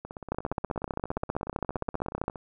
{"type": "two click trains", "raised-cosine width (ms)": 1, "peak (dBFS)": [-14, -24], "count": [31, 40], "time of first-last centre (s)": [[0.32, 2.281], [0.05, 2.358]], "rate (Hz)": [15.3, 16.9], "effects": []}